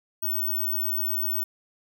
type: tone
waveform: sine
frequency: 15804 Hz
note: B9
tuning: in tune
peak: -24 dBFS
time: 0.22-1.44 s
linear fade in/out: 10 ms
effects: none